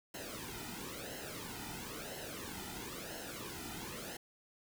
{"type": "noise with flanger", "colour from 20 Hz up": "pink", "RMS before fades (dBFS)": -45, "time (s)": [0.14, 4.17], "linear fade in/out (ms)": 5, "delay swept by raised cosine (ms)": [0.84, 1.84], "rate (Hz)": 0.99, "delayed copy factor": -0.75, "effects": []}